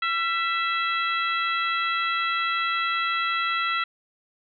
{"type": "harmonic tone with a mistuned harmonic", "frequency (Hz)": 659, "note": "E5", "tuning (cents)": -1, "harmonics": [2, 3, 4, 5, 6], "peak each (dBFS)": [-25, -29, -31, -33, -35], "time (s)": [0.02, 3.84], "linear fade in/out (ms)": 5, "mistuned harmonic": 2, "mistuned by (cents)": 45, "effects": []}